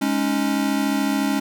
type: chord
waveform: square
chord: Ab suspended fourth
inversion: none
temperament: equal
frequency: 207.7 / 277.2 / 311.1 Hz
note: Ab3 / Db4 / Eb4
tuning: 0 / 0 / 0 cents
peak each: -25 / -22 / -28 dBFS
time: 0.01-1.4 s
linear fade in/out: 10 ms
effects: none